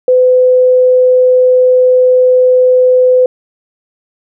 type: tone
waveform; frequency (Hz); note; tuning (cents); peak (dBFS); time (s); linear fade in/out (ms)
sine; 506; B4; +42; -4; 0.08-3.26; 2
effects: none